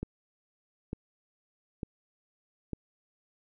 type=click train; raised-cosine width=3 ms; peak=-21 dBFS; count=4; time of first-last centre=0.03-2.733 s; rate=1.11 Hz; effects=none

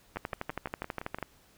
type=two click trains; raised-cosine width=0.5 ms; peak=-18 / -23 dBFS; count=14 / 7; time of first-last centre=0.17-1.227 / 0.16-1.186 s; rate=12.3 / 5.85 Hz; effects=pink hiss -62 dBFS RMS until 1.57 s

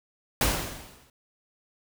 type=noise with exponential decay; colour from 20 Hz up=pink; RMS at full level=-21 dBFS; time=0.41-1.1 s; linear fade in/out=2 ms; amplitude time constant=150 ms; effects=none

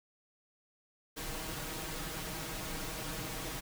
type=noise with comb filter; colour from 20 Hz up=pink; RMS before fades=-40 dBFS; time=1.16-3.61 s; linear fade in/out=20 ms; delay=6.3 ms; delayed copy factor=+0.65; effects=none

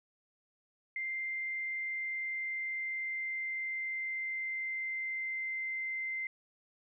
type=tone with pitch glide; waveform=sine; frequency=2093 to 2079 Hz; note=C7 to C7; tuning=0 to -12 cents; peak=-34 dBFS; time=0.96-6.27 s; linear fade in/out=2 ms; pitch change=-12 cents; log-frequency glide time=1.23-5.84 s; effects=none

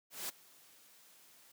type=noise with ADSR envelope; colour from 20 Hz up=white; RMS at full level=-39 dBFS; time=0.1-1.52 s; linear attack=190 ms; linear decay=13 ms; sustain=-23 dB; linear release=6 ms; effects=high-pass 150 Hz 12 dB/octave

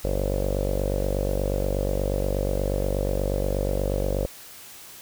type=tone with low-pass filter; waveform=sawtooth; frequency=48.34 Hz; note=G1; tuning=23 cents flat; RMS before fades=-25 dBFS; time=0.04-4.26 s; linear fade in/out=0 ms; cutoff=540 Hz; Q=7; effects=white hiss -44 dBFS RMS until 5.01 s

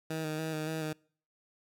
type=tone with vibrato; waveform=15% pulse; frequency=157.1 Hz; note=D#3; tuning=17 cents sharp; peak=-27 dBFS; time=0.1-0.93 s; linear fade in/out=5 ms; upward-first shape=square; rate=3.5 Hz; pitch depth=24 cents each way; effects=noise-tail reverb RT60 0.5 s tail -26 dB re dry

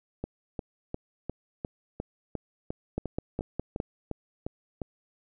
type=two click trains; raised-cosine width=2 ms; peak=-19 / -16 dBFS; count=14 / 5; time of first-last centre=0.24-4.817 / 2.98-3.801 s; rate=2.84 / 4.87 Hz; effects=none

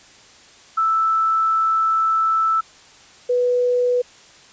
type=tone pair in turn; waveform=sine; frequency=1318.5 / 492.5 Hz; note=E6 / B4; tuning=0 / -5 cents; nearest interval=octave + perfect fourth; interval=1705 cents; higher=first; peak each=-15 dBFS; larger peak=neither; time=0.77-2.61 / 3.29-4.02 s; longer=first; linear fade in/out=10 ms; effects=white hiss -47 dBFS RMS until 4.52 s + resampled to 16000 Hz

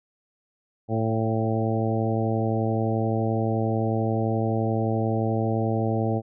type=harmonic tone with a mistuned harmonic; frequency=111.5 Hz; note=A2; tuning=23 cents sharp; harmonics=1 / 2 / 3 / 4 / 5 / 6 / 7; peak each=-25 / -28 / -30 / -31 / -32 / -33 / -33 dBFS; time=0.88-6.22 s; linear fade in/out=50 ms; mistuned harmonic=6; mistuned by=+16 cents; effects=none

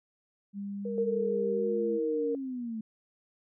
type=tone with pitch glide; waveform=sine; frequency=200.5 to 214.9 Hz; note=G3 to A3; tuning=+39 to -41 cents; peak=-34 dBFS; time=0.53-2 s; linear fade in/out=50 ms; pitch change=+120 cents; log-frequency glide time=1.52-1.87 s
type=linear sweep; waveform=sine; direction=down; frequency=479.3 to 215.7 Hz; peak=-33 dBFS; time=0.85-2.81 s; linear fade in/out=5 ms
type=tone; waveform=sine; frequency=465.4 Hz; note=A#4; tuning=3 cents flat; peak=-28 dBFS; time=0.98-2.35 s; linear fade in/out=2 ms
effects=none

